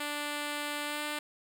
5% pulse tone with pitch glide, 293.7 to 297.6 Hz, D4 to D4, 0 to +23 cents, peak -22 dBFS, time 0-1.19 s, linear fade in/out 5 ms, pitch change +23 cents, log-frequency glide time 0.85-1.02 s, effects none

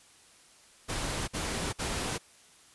pink noise bursts, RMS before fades -33 dBFS, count 3, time 0.88-2.184 s, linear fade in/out 20 ms, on 400 ms, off 52 ms, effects white hiss -58 dBFS RMS until 2.74 s + resampled to 24000 Hz

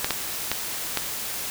clicks, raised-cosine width 0.2 ms, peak -5 dBFS, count 4, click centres 0.045 / 0.107 / 0.516 / 0.973 s, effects white hiss -31 dBFS RMS until 1.5 s

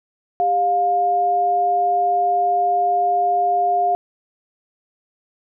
sine tone pair together, 398.6 / 707.6 Hz, G4 / F5, +29 / +23 cents, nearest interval minor seventh, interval 994 cents, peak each -26 / -15 dBFS, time 0.4-3.95 s, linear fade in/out 0 ms, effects none

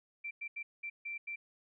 sine tone bursts at uneven times, 2349 Hz, D7, in tune, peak -38 dBFS, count 6, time 0.24-0.31 / 0.41-0.48 / 0.56-0.63 / 0.83-0.9 / 1.05-1.18 / 1.27-1.36 s, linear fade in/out 10 ms, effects none

